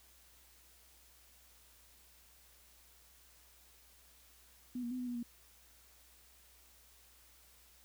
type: tone with pitch steps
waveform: sine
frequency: 248 / 237.8 / 253.4 / 248.4 / 243.1 / 237.8 Hz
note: B3 / A#3 / B3 / B3 / B3 / A#3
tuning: +7 / +35 / +45 / +10 / -27 / +35 cents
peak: -37 dBFS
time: 4.75-5.23 s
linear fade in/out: 5 ms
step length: 80 ms
effects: added 60 Hz sine -68 dBFS peak until 7.84 s + white hiss -64 dBFS RMS until 7.84 s